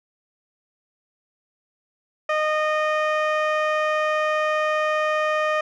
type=tone with low-pass filter; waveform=15% pulse; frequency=615 Hz; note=D#5; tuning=20 cents flat; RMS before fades=-22 dBFS; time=2.29-5.61 s; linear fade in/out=5 ms; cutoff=2600 Hz; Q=0.54; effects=none

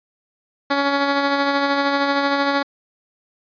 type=tone with tremolo; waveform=10% pulse; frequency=280.6 Hz; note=C#4; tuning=21 cents sharp; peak=-7 dBFS; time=0.7-2.63 s; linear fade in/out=10 ms; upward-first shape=sine; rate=13 Hz; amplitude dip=35%; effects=resampled to 11025 Hz

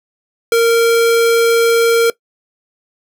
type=tone; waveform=square; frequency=462.6 Hz; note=A#4; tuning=13 cents flat; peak=-9 dBFS; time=0.52-2.1 s; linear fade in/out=2 ms; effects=noise-tail reverb RT60 0.1 s tail -20 dB re dry

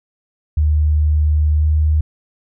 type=tone with pitch glide; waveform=sine; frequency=75.9 to 76.83 Hz; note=D#2 to D#2; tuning=-42 to -21 cents; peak=-11 dBFS; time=0.57-2.01 s; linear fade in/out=5 ms; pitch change=+21 cents; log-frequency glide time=1.57-1.66 s; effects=none

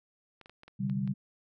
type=clicks; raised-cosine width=0.3 ms; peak=-35 dBFS; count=7; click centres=0.413 / 0.459 / 0.496 / 0.634 / 0.68 / 0.898 / 1.076 s
type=chord; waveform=sine; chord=C suspended second; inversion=none; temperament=equal; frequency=130.81 / 146.83 / 196 Hz; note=C3 / D3 / G3; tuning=0 / 0 / 0 cents; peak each=-34 / -36 / -31 dBFS; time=0.79-1.14 s; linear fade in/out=20 ms
effects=none

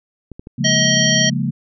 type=clicks; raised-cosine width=3 ms; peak=-20 dBFS; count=3; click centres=0.317 / 0.395 / 0.471 s
type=chord; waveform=sine; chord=Bb minor seventh; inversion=first; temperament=equal; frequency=138.59 / 174.61 / 207.7 / 233.1 Hz; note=Db3 / F3 / Ab3 / Bb3; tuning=0 / 0 / 0 / 0 cents; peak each=-21 / -23 / -24 / -23 dBFS; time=0.58-1.51 s; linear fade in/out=10 ms
type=harmonic tone; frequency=632 Hz; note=D#5; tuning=27 cents sharp; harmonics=1 / 3 / 5 / 7 / 9; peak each=-23 / -19 / -18 / -23 / -18 dBFS; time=0.64-1.3 s; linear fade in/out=10 ms
effects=none

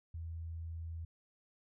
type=tone; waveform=sine; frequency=82.41 Hz; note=E2; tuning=in tune; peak=-40 dBFS; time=0.14-1.05 s; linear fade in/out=5 ms; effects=none

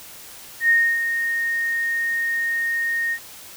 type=tone with ADSR envelope; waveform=sine; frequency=1851 Hz; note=A#6; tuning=13 cents flat; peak=-12 dBFS; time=0.6-3.19 s; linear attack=92 ms; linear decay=290 ms; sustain=-8 dB; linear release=67 ms; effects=white hiss -41 dBFS RMS until 3.56 s

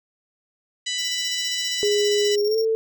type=harmonic tone; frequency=991 Hz; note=B5; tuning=6 cents sharp; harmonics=2 / 3 / 4 / 5 / 6 / 7 / 8; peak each=-32 / -28 / -30 / -36 / -36 / -34 / -36 dBFS; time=0.86-2.36 s; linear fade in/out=10 ms
type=tone with tremolo; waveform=square; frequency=5530 Hz; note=F8; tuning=18 cents flat; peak=-28 dBFS; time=0.98-2.65 s; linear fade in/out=10 ms; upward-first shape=square; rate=15 Hz; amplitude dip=70%
type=tone with pitch glide; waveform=sine; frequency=413.1 to 445.3 Hz; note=G#4 to A4; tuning=-9 to +21 cents; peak=-18 dBFS; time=1.83-2.75 s; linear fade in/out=0 ms; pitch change=+130 cents; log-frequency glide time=2.44-2.57 s
effects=none

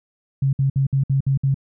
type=tone bursts; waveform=sine; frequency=136.2 Hz; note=C#3; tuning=30 cents flat; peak=-15 dBFS; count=7; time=0.42-1.544 s; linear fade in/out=5 ms; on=110 ms; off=59 ms; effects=none

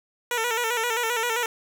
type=tone with vibrato; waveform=10% pulse; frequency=466.2 Hz; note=A#4; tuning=in tune; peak=-15 dBFS; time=0.31-1.46 s; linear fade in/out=2 ms; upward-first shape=square; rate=7.6 Hz; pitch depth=66 cents each way; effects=none

